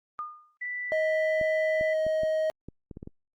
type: tone with exponential decay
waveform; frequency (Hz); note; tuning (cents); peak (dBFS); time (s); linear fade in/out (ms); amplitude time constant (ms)
sine; 1218; D#6; -37; -29; 0.19-0.57; 0; 82
type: tone with pitch glide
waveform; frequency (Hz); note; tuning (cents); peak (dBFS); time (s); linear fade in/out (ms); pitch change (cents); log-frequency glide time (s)
sine; 1975.5 to 1986.9; B6 to B6; 0 to +10; -31; 0.61-1.94; 10; +10; 1.21-1.3
type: tone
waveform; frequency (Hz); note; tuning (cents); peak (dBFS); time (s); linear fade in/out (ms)
triangle; 629; D#5; +19; -22; 0.92-2.5; 0
type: clicks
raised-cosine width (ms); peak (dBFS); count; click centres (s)
3; -27; 9; 1.413 / 1.811 / 2.066 / 2.234 / 2.686 / 2.912 / 2.971 / 3.029 / 3.074
effects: Opus 48 kbps